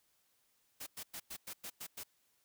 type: noise bursts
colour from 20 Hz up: white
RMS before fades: -45 dBFS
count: 8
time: 0.8-2.036 s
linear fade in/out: 10 ms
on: 67 ms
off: 100 ms
effects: white hiss -75 dBFS RMS until 2.44 s